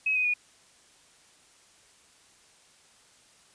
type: tone with pitch steps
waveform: sine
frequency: 2554 / 2503 / 2453 Hz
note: D#7 / D#7 / D#7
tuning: +45 / +10 / -25 cents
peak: -23 dBFS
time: 0.06-0.339 s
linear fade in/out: 5 ms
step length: 93 ms
effects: white hiss -59 dBFS RMS until 3.54 s + resampled to 22050 Hz